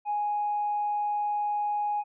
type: tone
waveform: triangle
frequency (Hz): 830.6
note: G#5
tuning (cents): 0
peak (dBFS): -22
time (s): 0.05-2.04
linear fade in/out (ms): 50
effects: tanh soft clip ceiling -23 dBFS + resampled to 8000 Hz